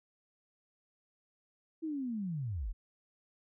sine linear sweep, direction down, 329.6 to 32.7 Hz, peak -34 dBFS, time 1.82-2.73 s, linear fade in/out 20 ms, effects none

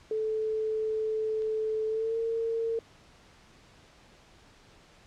sine tone with pitch glide, 436.2 to 455.2 Hz, A4 to A#4, -15 to -41 cents, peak -27 dBFS, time 0.11-2.79 s, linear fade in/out 2 ms, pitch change +74 cents, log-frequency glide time 1.88-2.17 s
click, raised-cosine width 0.2 ms, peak -36 dBFS, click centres 1.421 s
effects pink hiss -57 dBFS RMS until 5.06 s + low-pass 6000 Hz 12 dB/octave

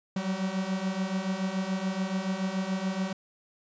45% pulse beating tone pair, 185.2 / 192.2 Hz, F#3 / G3, +2 / -34 cents, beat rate 7 Hz, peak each -33 / -30 dBFS, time 0.16-3.13 s, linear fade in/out 5 ms, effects resampled to 16000 Hz

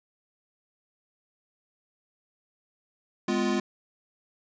square chord, F diminished, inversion first, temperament equal with one note detuned, 207.7 / 251.7 / 349.2 Hz, Ab3 / Cb4 / F4, 0 / +33 / 0 cents, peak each -29 / -30 / -29 dBFS, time 3.28-3.6 s, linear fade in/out 5 ms, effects resampled to 16000 Hz

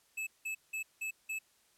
square tone bursts, 2607 Hz, E7, 20 cents flat, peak -36 dBFS, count 5, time 0.17-1.39 s, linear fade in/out 10 ms, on 100 ms, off 180 ms, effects white hiss -69 dBFS RMS until 1.77 s + low-pass 12000 Hz 12 dB/octave

